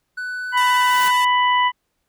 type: tone with pitch glide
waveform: triangle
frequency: 1492 to 1508.5 Hz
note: F#6 to F#6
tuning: +14 to +33 cents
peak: -23 dBFS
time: 0.17-1.11 s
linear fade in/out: 10 ms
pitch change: +19 cents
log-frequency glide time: 0.39-0.87 s
type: noise with exponential growth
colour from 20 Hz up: white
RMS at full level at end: -27 dBFS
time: 0.43-1.08 s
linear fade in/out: 0 ms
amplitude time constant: 140 ms
type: harmonic tone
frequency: 992 Hz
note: B5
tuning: 7 cents sharp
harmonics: 1 / 2 / 3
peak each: -15 / -21 / -25 dBFS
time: 0.52-1.72 s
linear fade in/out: 50 ms
type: tone with vibrato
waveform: 5% pulse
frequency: 902 Hz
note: A5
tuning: 43 cents sharp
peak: -17 dBFS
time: 0.57-1.25 s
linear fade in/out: 5 ms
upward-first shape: sine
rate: 15 Hz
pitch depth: 63 cents each way
effects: pink hiss -72 dBFS RMS until 2.08 s